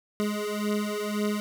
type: beating tone pair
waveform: 25% pulse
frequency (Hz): 207.9 / 209.8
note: G#3 / G#3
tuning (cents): +2 / +18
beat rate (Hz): 1.9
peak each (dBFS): -26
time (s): 0.2-1.4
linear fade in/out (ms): 0
effects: none